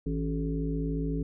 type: harmonic tone with a mistuned harmonic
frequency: 53.8 Hz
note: A1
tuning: 38 cents flat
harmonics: 1 / 3 / 5 / 7 / 8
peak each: -32 / -32 / -33 / -45 / -38 dBFS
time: 0.06-1.23 s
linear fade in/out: 5 ms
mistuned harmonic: 5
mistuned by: +63 cents
effects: none